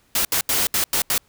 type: noise bursts at uneven times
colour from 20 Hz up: white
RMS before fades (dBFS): -20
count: 6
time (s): 0.15-0.25 / 0.32-0.41 / 0.49-0.67 / 0.74-0.84 / 0.93-1.02 / 1.1-1.18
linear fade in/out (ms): 2
effects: pink hiss -60 dBFS RMS until 1.28 s